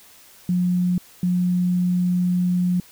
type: tone pair in turn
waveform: sine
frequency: 179.2 / 179.2 Hz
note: F3 / F3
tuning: +45 / +45 cents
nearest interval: unison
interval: 0 cents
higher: neither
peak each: -17 dBFS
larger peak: neither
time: 0.49-0.98 / 1.23-2.8 s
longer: second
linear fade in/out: 2 ms
effects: white hiss -49 dBFS RMS until 2.91 s